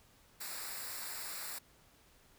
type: noise with comb filter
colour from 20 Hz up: white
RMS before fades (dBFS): -43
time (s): 0.4-1.59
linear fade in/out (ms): 10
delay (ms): 0.32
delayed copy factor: -0.7
effects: pink hiss -65 dBFS RMS until 2.38 s

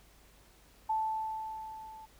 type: tone with level ramp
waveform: sine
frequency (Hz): 877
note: A5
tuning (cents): -6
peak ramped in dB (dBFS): -27 to -47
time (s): 0.89-2.06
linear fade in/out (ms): 10
effects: added 50 Hz sine -62 dBFS peak until 2.19 s + pink hiss -62 dBFS RMS until 2.19 s

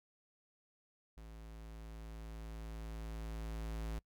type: tone with level ramp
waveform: square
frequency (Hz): 55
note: A1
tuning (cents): 0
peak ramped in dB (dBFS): -51 to -39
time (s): 1.17-3.99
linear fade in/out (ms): 5
effects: noise-tail reverb RT60 0.1 s tail -24 dB re dry

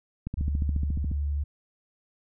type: click train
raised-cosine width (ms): 5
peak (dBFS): -19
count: 13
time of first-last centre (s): 0.27-1.115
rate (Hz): 14.2
type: tone with vibrato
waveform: sine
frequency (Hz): 72.2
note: D2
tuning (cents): -29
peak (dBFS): -25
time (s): 0.37-1.44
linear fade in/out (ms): 10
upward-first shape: triangle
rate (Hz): 12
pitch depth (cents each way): 10
effects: none

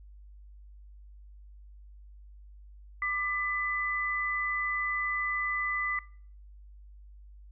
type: tone pair together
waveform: sine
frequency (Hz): 1187.2 / 2000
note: D6 / B6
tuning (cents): +18 / +21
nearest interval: major sixth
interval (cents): 903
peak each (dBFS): -33 / -29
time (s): 3.02-5.99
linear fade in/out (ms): 2
effects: noise-tail reverb RT60 0.5 s tail -22 dB re dry + added 50 Hz sine -48 dBFS peak until 7.51 s

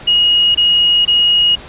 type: tone bursts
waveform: sine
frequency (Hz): 2882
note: F#7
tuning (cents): -46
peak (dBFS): -8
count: 3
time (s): 0.07-1.556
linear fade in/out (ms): 10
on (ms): 480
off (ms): 23
effects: pink hiss -34 dBFS RMS until 1.68 s + resampled to 8000 Hz

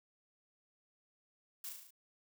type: noise with echo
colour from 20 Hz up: blue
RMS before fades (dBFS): -44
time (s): 1.64-1.69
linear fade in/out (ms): 2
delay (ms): 36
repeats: 6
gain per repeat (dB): -3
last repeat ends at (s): 1.906
effects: none

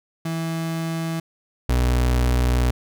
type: tone pair in turn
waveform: 35% pulse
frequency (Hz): 163.8 / 61.55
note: E3 / B1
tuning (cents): -11 / -5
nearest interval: octave + perfect fourth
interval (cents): 1694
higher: first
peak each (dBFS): -22 / -15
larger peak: second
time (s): 0.25-1.2 / 1.69-2.71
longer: second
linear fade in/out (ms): 5
effects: none

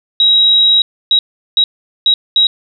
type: tone bursts at uneven times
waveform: sine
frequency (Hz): 3836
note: A#7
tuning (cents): +49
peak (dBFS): -6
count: 5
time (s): 0.2-0.82 / 1.11-1.19 / 1.57-1.64 / 2.06-2.14 / 2.36-2.47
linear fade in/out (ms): 2
effects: none

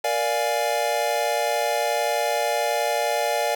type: chord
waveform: square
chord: Bb dominant seventh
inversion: none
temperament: equal with one note detuned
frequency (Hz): 468.6 / 587.3 / 698.5 / 830.6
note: Bb4 / D5 / F5 / Ab5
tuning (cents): +9 / 0 / 0 / 0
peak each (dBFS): -30 / -26 / -27 / -28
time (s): 0.04-3.55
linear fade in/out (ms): 5
effects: none

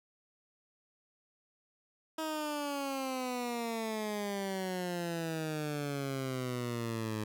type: exponential sweep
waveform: 15% pulse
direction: down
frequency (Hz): 319.4 to 106.7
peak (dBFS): -28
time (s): 2.18-7.24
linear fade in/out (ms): 5
effects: none

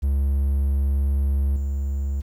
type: tone with level steps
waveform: triangle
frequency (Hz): 69.3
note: C#2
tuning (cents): 0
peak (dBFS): -16 / -20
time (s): 0.02-2.22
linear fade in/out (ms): 20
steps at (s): 1.56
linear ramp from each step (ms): 2
effects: 9-bit

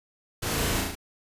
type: noise with echo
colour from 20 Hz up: pink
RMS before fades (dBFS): -30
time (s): 0.42-0.81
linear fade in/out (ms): 10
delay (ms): 36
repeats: 4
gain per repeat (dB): -2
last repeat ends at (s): 0.954
effects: resampled to 32000 Hz

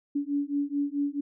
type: beating tone pair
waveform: sine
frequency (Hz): 283.4 / 288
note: C#4 / D4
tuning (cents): +38 / -34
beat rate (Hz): 4.6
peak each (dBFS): -29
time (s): 0.15-1.21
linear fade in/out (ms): 10
effects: none

